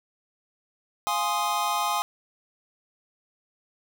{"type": "chord", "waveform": "square", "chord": "F minor seventh", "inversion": "none", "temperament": "equal", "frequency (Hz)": [698.5, 830.6, 1046.5, 1244.5], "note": ["F5", "Ab5", "C6", "Eb6"], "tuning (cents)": [0, 0, 0, 0], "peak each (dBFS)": [-34, -29, -30, -30], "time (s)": [1.07, 2.02], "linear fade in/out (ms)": 0, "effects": []}